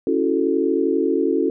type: chord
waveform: sine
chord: F# minor seventh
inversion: second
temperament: equal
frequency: 277.2 / 329.6 / 370 / 440 Hz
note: C#4 / E4 / F#4 / A4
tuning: 0 / 0 / 0 / 0 cents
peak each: -22 dBFS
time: 0.07-1.5 s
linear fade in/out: 2 ms
effects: none